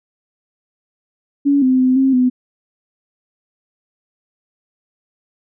sine tone with pitch steps, 282.5 / 258.1 / 256.4 / 266.7 / 252 Hz, C#4 / C4 / C4 / C4 / B3, +33 / -23 / -35 / +33 / +35 cents, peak -10 dBFS, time 1.45-2.3 s, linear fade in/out 20 ms, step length 170 ms, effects none

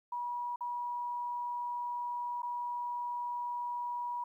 sine tone with dropouts, 967 Hz, B5, 37 cents flat, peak -34 dBFS, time 0.12-4.24 s, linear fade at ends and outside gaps 5 ms, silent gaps 0.56-0.607 / 2.421-2.43 s, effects 12-bit

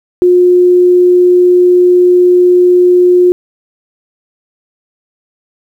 sine tone, 358.4 Hz, F4, 45 cents sharp, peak -3 dBFS, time 0.22-3.32 s, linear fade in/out 0 ms, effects 7-bit

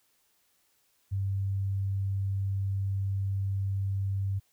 sine tone, 97.8 Hz, G2, 4 cents flat, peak -27 dBFS, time 1.11-4.4 s, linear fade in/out 20 ms, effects white hiss -70 dBFS RMS until 4.52 s

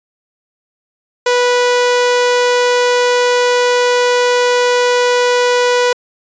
sawtooth tone, 490.9 Hz, B4, 10 cents flat, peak -6 dBFS, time 1.26-5.93 s, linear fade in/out 5 ms, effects resampled to 16000 Hz

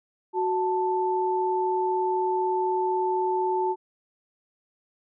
sine tone pair together, 370.1 / 882 Hz, F#4 / A5, 0 / +4 cents, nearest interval octave + minor third, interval 1504 cents, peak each -25 dBFS, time 0.33-3.76 s, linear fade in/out 50 ms, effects none

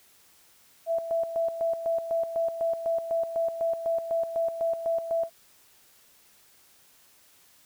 sine tone with tremolo, 664 Hz, E5, 12 cents sharp, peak -23 dBFS, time 0.86-5.3 s, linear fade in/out 50 ms, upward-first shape square, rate 4 Hz, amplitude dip 65%, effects white hiss -59 dBFS RMS until 7.65 s

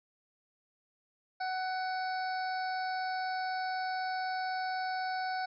harmonic tone with a mistuned harmonic, 746 Hz, F#5, 14 cents sharp, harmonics 1 / 2 / 3 / 5 / 6 / 7, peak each -33 / -39 / -48 / -55 / -47 / -50 dBFS, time 1.4-5.46 s, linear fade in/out 10 ms, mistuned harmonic 5, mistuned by +74 cents, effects none

